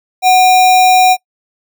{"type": "tone with sample-and-hold", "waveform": "sine", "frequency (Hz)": 740, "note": "F#5", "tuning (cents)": 0, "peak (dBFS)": -4, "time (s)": [0.22, 1.17], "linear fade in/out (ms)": 50, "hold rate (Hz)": 3150, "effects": ["noise-tail reverb RT60 0.1 s tail -24 dB re dry"]}